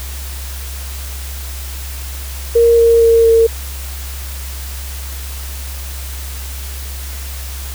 sine tone with pitch steps, 466.2 / 462.4 / 458.7 / 455 Hz, A#4 / A#4 / A#4 / A#4, 0 / -14 / -28 / -42 cents, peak -6 dBFS, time 2.55-3.47 s, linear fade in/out 10 ms, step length 230 ms, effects added 67 Hz sine -24 dBFS peak until 7.74 s + white hiss -31 dBFS RMS until 7.74 s

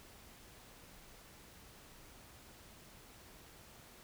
silence, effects pink hiss -58 dBFS RMS until 4.03 s

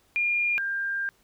sine tone pair in turn, 2413 / 1596 Hz, D7 / G6, +46 / +31 cents, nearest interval perfect fifth, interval 715 cents, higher first, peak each -22 / -26 dBFS, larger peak first, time 0.16-0.58 / 0.58-1.09 s, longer second, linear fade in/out 0 ms, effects pink hiss -64 dBFS RMS until 1.23 s

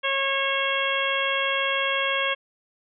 harmonic tone, 546 Hz, C#5, 26 cents flat, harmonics 1 / 2 / 3 / 4 / 5 / 6, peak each -29 / -29 / -29 / -29 / -29 / -29 dBFS, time 0.03-2.35 s, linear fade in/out 20 ms, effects none

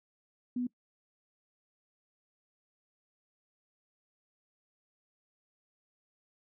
sine tone, 246.9 Hz, B3, in tune, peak -30 dBFS, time 0.56-0.67 s, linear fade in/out 5 ms, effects noise-tail reverb RT60 0.1 s tail -21 dB re dry

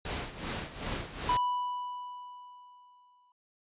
pink noise with tremolo, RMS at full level -34 dBFS, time 0.05-1.37 s, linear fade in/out 2 ms, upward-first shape sine, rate 2.6 Hz, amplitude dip 75%
triangle tone with exponential decay, 987.8 Hz, B5, in tune, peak -22 dBFS, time 1.29-3.32 s, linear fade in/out 2 ms, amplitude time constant 440 ms
effects resampled to 8000 Hz

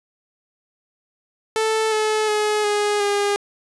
sawtooth tone with pitch steps, 440 / 431.4 / 423.1 / 414.8 / 406.8 Hz, A4 / A4 / G#4 / G#4 / G#4, 0 / -34 / +32 / -2 / -36 cents, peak -14 dBFS, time 1.56-3.36 s, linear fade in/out 0 ms, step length 360 ms, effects resampled to 24000 Hz + 9-bit

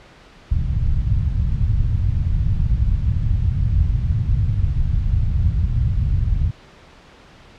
white low-pass noise, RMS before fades -18 dBFS, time 0.51-6.51 s, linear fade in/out 10 ms, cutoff 110 Hz, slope 24 dB/octave, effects pink hiss -46 dBFS RMS until 7.58 s + low-pass 4000 Hz 12 dB/octave

